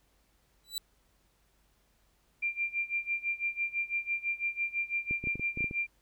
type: tone with exponential growth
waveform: sawtooth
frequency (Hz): 3953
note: B7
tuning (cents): +1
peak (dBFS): -26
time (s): 0.64-0.78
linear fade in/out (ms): 1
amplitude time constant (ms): 30
type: tone with tremolo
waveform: sine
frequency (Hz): 2378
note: D7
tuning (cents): +21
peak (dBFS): -27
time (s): 2.42-5.87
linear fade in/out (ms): 10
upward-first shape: sine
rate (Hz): 6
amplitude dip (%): 90
type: clicks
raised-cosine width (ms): 3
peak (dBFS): -26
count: 9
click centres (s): 5.11 / 5.24 / 5.272 / 5.356 / 5.396 / 5.574 / 5.607 / 5.643 / 5.711
effects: added 49 Hz sine -70 dBFS peak until 6.01 s + pink hiss -71 dBFS RMS until 6.01 s